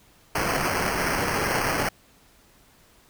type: noise with sample-and-hold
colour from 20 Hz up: white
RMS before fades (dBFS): -25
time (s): 0.35-1.89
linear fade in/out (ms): 5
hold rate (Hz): 3675
effects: pink hiss -57 dBFS RMS until 3.09 s